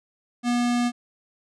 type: tone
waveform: square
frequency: 241.7 Hz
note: B3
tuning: 37 cents flat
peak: -21 dBFS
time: 0.43-0.92 s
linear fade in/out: 50 ms
effects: resampled to 22050 Hz